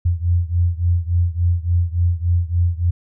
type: beating tone pair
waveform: sine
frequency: 85.6 / 89.1 Hz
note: F2 / F2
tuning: -34 / +35 cents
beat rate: 3.5 Hz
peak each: -17 / -19 dBFS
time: 0.05-2.91 s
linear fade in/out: 10 ms
effects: none